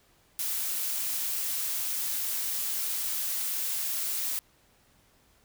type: noise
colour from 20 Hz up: blue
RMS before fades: -31 dBFS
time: 0.39-4.39 s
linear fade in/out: 0 ms
effects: pink hiss -64 dBFS RMS until 5.44 s